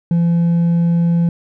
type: tone with hard clipping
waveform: sine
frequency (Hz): 170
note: F3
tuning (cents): -46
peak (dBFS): -12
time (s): 0.11-1.29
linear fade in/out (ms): 2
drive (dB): 2
effects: none